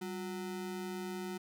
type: ring-modulated tone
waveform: square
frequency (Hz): 277.2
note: C#4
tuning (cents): 0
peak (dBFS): -36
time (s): 0.01-1.38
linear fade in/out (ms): 10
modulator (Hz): 83.2
effects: none